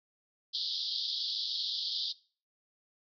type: band-pass noise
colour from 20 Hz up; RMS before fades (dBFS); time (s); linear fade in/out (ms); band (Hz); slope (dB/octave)
white; -35; 0.53-2.13; 20; 3300 to 5000; 96
effects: noise-tail reverb RT60 0.4 s tail -20 dB re dry